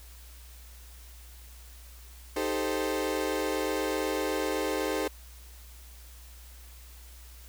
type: chord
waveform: 35% pulse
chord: A half-diminished seventh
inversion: second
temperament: equal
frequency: 311.1 / 392 / 440 / 523.3 Hz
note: Eb4 / G4 / A4 / C5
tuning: 0 / 0 / 0 / 0 cents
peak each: -32 dBFS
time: 2.36-5.08 s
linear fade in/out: 5 ms
effects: added 60 Hz sine -47 dBFS peak until 7.48 s + white hiss -54 dBFS RMS until 7.48 s